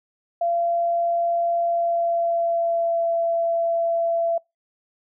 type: tone with pitch glide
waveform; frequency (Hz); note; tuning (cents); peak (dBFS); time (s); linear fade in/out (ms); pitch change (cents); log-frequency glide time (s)
sine; 684 to 672.6; F5 to E5; -36 to +35; -19; 0.41-4.38; 5; -29; 1.63-3.07
effects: noise-tail reverb RT60 0.2 s tail -25 dB re dry